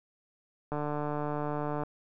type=click train; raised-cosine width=1 ms; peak=-20 dBFS; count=166; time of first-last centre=0.72-1.835 s; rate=148 Hz; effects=none